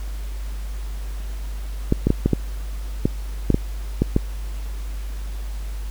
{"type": "clicks", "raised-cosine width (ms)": 3, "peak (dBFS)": -3, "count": 10, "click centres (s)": [1.924, 2.07, 2.104, 2.26, 2.333, 3.055, 3.503, 3.544, 4.02, 4.164], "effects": ["added 50 Hz sine -26 dBFS peak until 5.9 s", "pink hiss -44 dBFS RMS until 5.9 s"]}